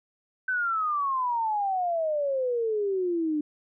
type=exponential sweep; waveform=sine; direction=down; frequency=1539 to 294.7 Hz; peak=-24 dBFS; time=0.48-3.41 s; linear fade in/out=5 ms; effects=none